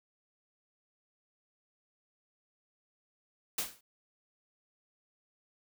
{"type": "noise with exponential decay", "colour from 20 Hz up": "white", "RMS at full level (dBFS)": -29, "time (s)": [3.58, 3.81], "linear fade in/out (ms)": 5, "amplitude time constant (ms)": 49, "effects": []}